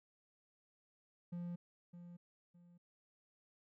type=tone with echo; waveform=triangle; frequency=174.2 Hz; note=F3; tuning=4 cents flat; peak=-39 dBFS; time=1.32-1.56 s; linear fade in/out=10 ms; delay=610 ms; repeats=2; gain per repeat=-10 dB; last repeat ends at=2.78 s; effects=none